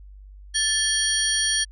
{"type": "tone cluster", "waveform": "sine", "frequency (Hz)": [1754, 3236, 4442, 5730, 9530], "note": ["A6", "G#7", "C#8", "F8", "D9"], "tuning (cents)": [-6, -46, 3, 44, 24], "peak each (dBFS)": -26, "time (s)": [0.54, 1.65], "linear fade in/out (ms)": 20, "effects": ["tanh soft clip ceiling -8 dBFS", "added 49 Hz sine -41 dBFS peak until 1.71 s"]}